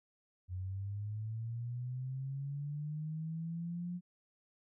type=linear sweep; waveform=sine; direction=up; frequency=89.8 to 178.9 Hz; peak=-37 dBFS; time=0.48-4.01 s; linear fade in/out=50 ms; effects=none